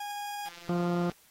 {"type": "tone", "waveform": "40% pulse", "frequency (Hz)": 821, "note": "G#5", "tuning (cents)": -20, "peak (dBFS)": -34, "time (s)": [0, 0.49], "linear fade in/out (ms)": 5}
{"type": "click train", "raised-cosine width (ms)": 0.2, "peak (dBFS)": -31, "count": 114, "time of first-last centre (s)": [0.46, 1.117], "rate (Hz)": 172}
{"type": "harmonic tone", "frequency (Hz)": 174.61, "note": "F3", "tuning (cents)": 0, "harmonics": [1, 2, 3, 4, 5, 6, 7, 8], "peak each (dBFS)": [-28, -32, -38, -38, -46, -46, -44, -45], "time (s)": [0.69, 1.1], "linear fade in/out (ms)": 2}
{"effects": ["white hiss -61 dBFS RMS until 1.3 s", "AAC 48 kbps"]}